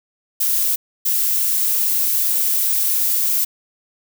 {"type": "noise bursts at uneven times", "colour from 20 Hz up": "violet", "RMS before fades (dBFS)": -18, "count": 2, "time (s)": [[0.4, 0.76], [1.05, 3.45]], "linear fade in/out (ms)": 10, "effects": []}